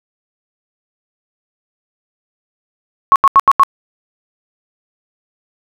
sine tone bursts, 1099 Hz, C#6, 15 cents flat, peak -3 dBFS, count 5, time 3.12-3.634 s, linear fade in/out 0 ms, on 38 ms, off 81 ms, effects none

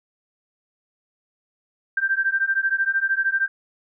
sine beating tone pair, 1568 / 1581 Hz, G6 / G6, 0 / +14 cents, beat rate 13 Hz, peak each -22 dBFS, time 1.97-3.48 s, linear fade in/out 5 ms, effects none

